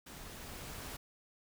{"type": "noise with level ramp", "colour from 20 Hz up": "pink", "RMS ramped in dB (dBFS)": [-50, -44], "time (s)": [0.06, 0.97], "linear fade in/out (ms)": 10, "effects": []}